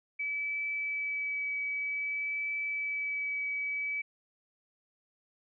sine tone with vibrato, 2293 Hz, D7, 42 cents flat, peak -31 dBFS, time 0.19-4.02 s, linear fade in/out 10 ms, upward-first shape triangle, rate 0.53 Hz, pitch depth 11 cents each way, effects none

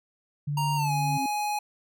sine tone, 145.6 Hz, D3, 15 cents flat, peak -26 dBFS, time 0.47-1.18 s, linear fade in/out 10 ms
sine tone with exponential growth, 269.6 Hz, C#4, 48 cents flat, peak -28 dBFS, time 0.57-1.26 s, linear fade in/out 2 ms, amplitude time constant 150 ms
square tone with pitch glide, 932.3 to 835.4 Hz, A#5 to G#5, 0 to +10 cents, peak -27 dBFS, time 0.57-1.59 s, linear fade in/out 5 ms, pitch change -190 cents, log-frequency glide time 0.76-0.92 s
effects none

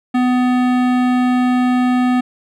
sine tone with hard clipping, 250 Hz, B3, 21 cents sharp, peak -14 dBFS, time 0.14-2.21 s, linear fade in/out 10 ms, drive 17 dB, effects none

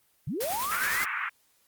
sine linear sweep, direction up, 108 to 2118 Hz, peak -29 dBFS, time 0.27-1.04 s, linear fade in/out 5 ms
white noise with tremolo, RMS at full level -32 dBFS, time 0.4-1.05 s, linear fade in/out 10 ms, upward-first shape sine, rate 9.8 Hz, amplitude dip 40%
pink band-pass noise, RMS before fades -32 dBFS, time 0.71-1.29 s, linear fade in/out 5 ms, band 1100 to 2400 Hz, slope 48 dB/octave
effects white hiss -67 dBFS RMS until 1.67 s + Opus 24 kbps

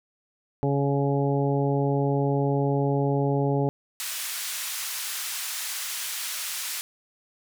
harmonic tone, 140 Hz, C#3, 18 cents sharp, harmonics 1 / 2 / 3 / 4 / 5 / 6, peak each -24 / -28 / -27 / -32 / -35 / -33 dBFS, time 0.63-3.69 s, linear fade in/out 0 ms
white band-pass noise, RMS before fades -32 dBFS, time 4-6.81 s, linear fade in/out 0 ms, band 1300 to 13000 Hz, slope 12 dB/octave
effects none

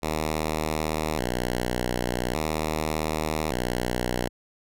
5% pulse tone with vibrato, 69 Hz, C#2, 7 cents flat, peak -14 dBFS, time 0.02-4.29 s, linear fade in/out 20 ms, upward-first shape square, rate 0.43 Hz, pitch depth 210 cents each way, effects none

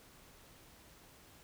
silence, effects pink hiss -60 dBFS RMS until 1.43 s

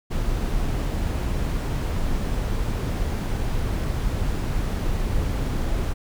brown noise, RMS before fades -24 dBFS, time 0.1-5.94 s, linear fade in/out 20 ms, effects none

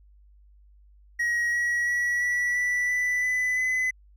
triangle tone with pitch steps, 1899 / 1915.5 / 1932.2 / 1949 / 1966 / 1983.1 / 2000 / 2018 Hz, A#6 / A#6 / B6 / B6 / B6 / B6 / B6 / B6, +32 / +47 / -38 / -23 / -8 / +7 / +21 / +37 cents, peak -21 dBFS, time 1.19-3.91 s, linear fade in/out 10 ms, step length 340 ms, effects added 50 Hz sine -52 dBFS peak until 4.16 s

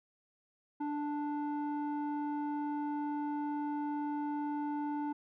square tone with low-pass filter, 293.7 Hz, D4, in tune, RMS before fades -36 dBFS, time 0.8-5.13 s, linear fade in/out 10 ms, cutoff 930 Hz, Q 1.9, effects none

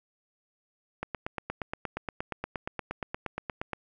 click train, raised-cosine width 0.5 ms, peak -17 dBFS, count 24, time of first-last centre 1.03-3.733 s, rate 8.51 Hz, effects none

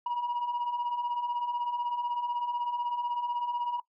sine beating tone pair, 949 / 965 Hz, A#5 / B5, +31 / -40 cents, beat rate 16 Hz, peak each -33 / -28 dBFS, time 0.06-3.8 s, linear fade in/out 5 ms, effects noise-tail reverb RT60 0.1 s tail -21 dB re dry + tanh soft clip ceiling -26 dBFS

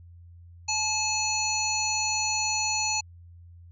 harmonic tone, 861 Hz, A5, 38 cents flat, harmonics 1 / 3 / 5 / 7 / 8, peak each -31 / -31 / -31 / -31 / -31 dBFS, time 0.68-3.01 s, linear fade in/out 10 ms, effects added 86 Hz sine -46 dBFS peak until 3.71 s

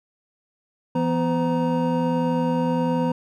triangle tone cluster, 167.2 / 248.5 / 511 / 939 Hz, E3 / B3 / C5 / A#5, +25 / +11 / -41 / +12 cents, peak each -23 / -21 / -24 / -26 dBFS, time 0.95-3.12 s, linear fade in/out 5 ms, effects none

